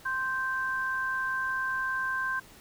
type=tone pair together; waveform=sine; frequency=1046.5 / 1563.7 Hz; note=C6 / G6; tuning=0 / -5 cents; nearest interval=perfect fifth; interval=695 cents; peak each=-33 / -29 dBFS; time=0.05-2.4 s; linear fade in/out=10 ms; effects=pink hiss -53 dBFS RMS until 2.6 s